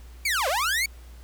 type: linear two-way sweep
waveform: sawtooth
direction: down then up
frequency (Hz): 2373 to 493.9 to 2293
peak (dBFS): -19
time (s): 0.25-0.86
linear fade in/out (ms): 5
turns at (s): 0.48
effects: added 60 Hz sine -42 dBFS peak until 1.23 s + pink hiss -55 dBFS RMS until 1.23 s